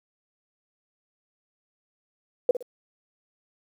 sine tone with echo, 493.9 Hz, B4, in tune, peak -14 dBFS, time 2.49-2.51 s, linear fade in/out 2 ms, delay 58 ms, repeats 2, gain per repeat -11 dB, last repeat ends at 2.626 s, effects 9-bit

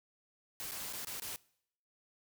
white noise with dropouts, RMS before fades -42 dBFS, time 0.6-1.36 s, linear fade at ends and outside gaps 0 ms, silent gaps 0.711-0.718 / 0.926-0.934 / 1.048-1.071 / 1.199-1.22 s, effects noise-tail reverb RT60 0.7 s tail -23 dB re dry

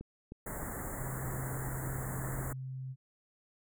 click train, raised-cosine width 3 ms, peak -31 dBFS, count 7, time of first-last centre 0.01-1.873 s, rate 3.22 Hz
pink band-stop noise, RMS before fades -40 dBFS, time 0.46-2.53 s, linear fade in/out 5 ms, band 2000 to 7000 Hz, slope 96 dB/octave
sine tone, 130.81 Hz, C3, in tune, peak -38 dBFS, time 0.97-2.96 s, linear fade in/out 50 ms
effects none

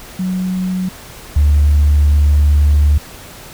sine tone pair in turn, 184.9 / 73.38 Hz, F#3 / D2, -1 / -1 cents, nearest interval octave + major third, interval 1600 cents, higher first, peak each -15 / -6 dBFS, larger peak second, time 0.19-0.89 / 1.36-2.98 s, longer second, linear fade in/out 5 ms, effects tanh soft clip ceiling -4 dBFS + pink hiss -35 dBFS RMS until 3.53 s

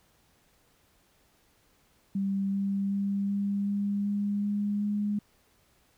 sine tone with pitch steps, 196 / 197.48 / 198.97 / 200.5 / 202 / 203.5 / 205 / 206.6 Hz, G3 / G3 / G3 / G3 / G#3 / G#3 / G#3 / G#3, 0 / +13 / +26 / +39 / -48 / -35 / -22 / -9 cents, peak -26 dBFS, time 2.15-5.19 s, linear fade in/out 5 ms, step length 380 ms, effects pink hiss -66 dBFS RMS until 5.97 s

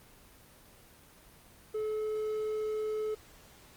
triangle tone, 430.7 Hz, A4, 37 cents flat, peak -29 dBFS, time 1.74-3.15 s, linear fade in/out 10 ms, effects pink hiss -57 dBFS RMS until 3.76 s + Opus 24 kbps

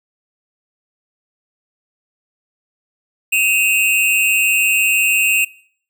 square tone pair together, 2540 / 2746 Hz, D#7 / F7, +35 / -30 cents, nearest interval minor second, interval 135 cents, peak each -16 dBFS, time 3.32-5.45 s, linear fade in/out 10 ms, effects noise-tail reverb RT60 0.6 s tail -23 dB re dry

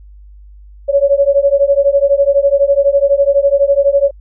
sine beating tone pair, 554.4 / 566.4 Hz, C#5 / C#5, 0 / +37 cents, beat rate 12 Hz, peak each -11 dBFS, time 0.88-4.11 s, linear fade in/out 20 ms, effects added 50 Hz sine -35 dBFS peak until 4.2 s

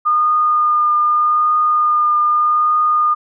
sine tone with vibrato, 1217 Hz, D#6, 39 cents flat, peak -11 dBFS, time 0.05-3.15 s, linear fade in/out 20 ms, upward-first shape triangle, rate 0.82 Hz, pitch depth 16 cents each way, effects none

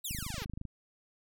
5% pulse exponential sweep, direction down, 4043 to 370 Hz, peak -28 dBFS, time 0.04-0.45 s, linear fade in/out 10 ms
click train, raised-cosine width 5 ms, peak -28 dBFS, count 15, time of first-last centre 0.11-0.653 s, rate 25.8 Hz
effects none

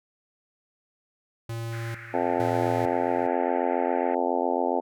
square tone with tremolo, 115.1 Hz, A#2, 22 cents flat, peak -31 dBFS, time 1.49-3.27 s, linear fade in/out 5 ms, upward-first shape square, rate 1.1 Hz, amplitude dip 80%
pink band-pass noise, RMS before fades -43 dBFS, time 1.72-4.15 s, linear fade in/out 5 ms, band 1400 to 2200 Hz, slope 48 dB/octave
harmonic tone, 87.31 Hz, F2, in tune, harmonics 3 / 4 / 5 / 6 / 7 / 8 / 9 / 10, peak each -31 / -31 / -31 / -31 / -31 / -31 / -31 / -31 dBFS, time 2.13-4.81 s, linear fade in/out 20 ms
effects none

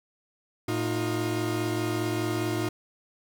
40% pulse tone cluster, 112.5 / 310 / 354.8 Hz, A2 / D#4 / F4, +39 / -6 / +27 cents, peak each -30 dBFS, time 0.68-2.69 s, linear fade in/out 5 ms, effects none

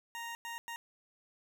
20% pulse tone bursts at uneven times, 932.3 Hz, A#5, in tune, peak -35 dBFS, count 3, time 0.15-0.35 / 0.45-0.58 / 0.68-0.76 s, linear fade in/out 0 ms, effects none

